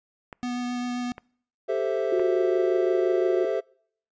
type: clicks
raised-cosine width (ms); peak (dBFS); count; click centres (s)
0.5; -23; 3; 0.328 / 1.181 / 2.196
type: tone with vibrato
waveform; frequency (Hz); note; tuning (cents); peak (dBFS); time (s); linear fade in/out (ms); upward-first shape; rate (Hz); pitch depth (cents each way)
square; 245.6; B3; -9; -28; 0.43-1.12; 0; triangle; 7.6; 11
type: chord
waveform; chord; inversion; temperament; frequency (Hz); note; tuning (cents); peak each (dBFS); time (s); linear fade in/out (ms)
triangle; A minor seventh; third; equal; 392 / 440 / 523.3 / 659.3; G4 / A4 / C5 / E5; 0 / 0 / 0 / 0; -27; 1.68-3.61; 20
type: tone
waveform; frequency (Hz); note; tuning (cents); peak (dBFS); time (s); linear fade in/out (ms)
sine; 366.2; F#4; -18; -22; 2.12-3.45; 5
effects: noise-tail reverb RT60 0.6 s tail -26 dB re dry + resampled to 16000 Hz